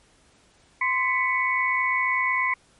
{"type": "tone cluster", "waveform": "sine", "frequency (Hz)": [1035, 1992, 2217], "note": ["C6", "B6", "C#7"], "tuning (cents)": [-19, 14, 0], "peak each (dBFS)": -25, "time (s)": [0.81, 2.54], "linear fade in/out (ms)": 5, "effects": ["pink hiss -59 dBFS RMS until 2.79 s", "MP3 48 kbps"]}